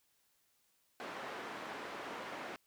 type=band-pass noise; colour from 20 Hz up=white; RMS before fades=-45 dBFS; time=1-2.56 s; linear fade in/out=0 ms; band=230 to 1500 Hz; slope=12 dB/octave; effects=white hiss -75 dBFS RMS until 2.66 s